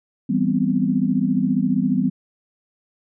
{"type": "chord", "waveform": "sine", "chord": "C major seventh", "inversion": "first", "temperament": "equal", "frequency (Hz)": [164.81, 196, 246.9, 261.6], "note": ["E3", "G3", "B3", "C4"], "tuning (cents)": [0, 0, 0, 0], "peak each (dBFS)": [-25, -21, -21, -23], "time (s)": [0.29, 2.1], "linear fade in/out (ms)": 10, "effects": []}